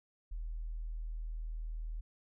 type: tone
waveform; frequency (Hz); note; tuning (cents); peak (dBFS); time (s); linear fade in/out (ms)
sine; 39.9; D#1; +44; -37; 0.31-2.01; 10
effects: none